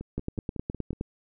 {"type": "two click trains", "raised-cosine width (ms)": 3, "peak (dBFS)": [-17, -24], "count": [9, 6], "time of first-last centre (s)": [[0.18, 1.011], [0.01, 0.931]], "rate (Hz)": [9.63, 5.43], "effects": []}